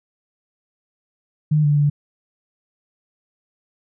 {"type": "tone with pitch steps", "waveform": "sine", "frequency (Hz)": [152, 146.6, 145.7], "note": ["D#3", "D3", "D3"], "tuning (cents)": [-40, -3, -13], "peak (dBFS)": -13, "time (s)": [1.51, 1.9], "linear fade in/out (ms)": 10, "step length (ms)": 130, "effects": []}